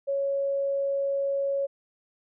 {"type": "tone", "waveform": "sine", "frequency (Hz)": 554.4, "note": "C#5", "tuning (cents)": 0, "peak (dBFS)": -24, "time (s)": [0.07, 1.67], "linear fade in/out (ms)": 20, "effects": []}